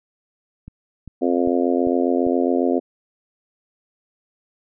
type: click train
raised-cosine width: 5 ms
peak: -24 dBFS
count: 5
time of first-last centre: 0.68-2.267 s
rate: 2.52 Hz
type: harmonic tone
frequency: 87.31 Hz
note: F2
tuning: in tune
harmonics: 3 / 4 / 5 / 6 / 7 / 8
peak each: -20 / -22 / -24 / -26 / -27 / -28 dBFS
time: 1.21-2.8 s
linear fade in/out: 20 ms
effects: none